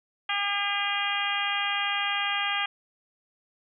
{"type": "harmonic tone", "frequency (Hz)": 403.9, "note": "G#4", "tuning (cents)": -48, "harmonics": [2, 3, 4, 5, 6, 7, 8], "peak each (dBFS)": [-33, -33, -33, -33, -33, -33, -33], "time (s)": [0.29, 2.66], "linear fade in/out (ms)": 5, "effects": []}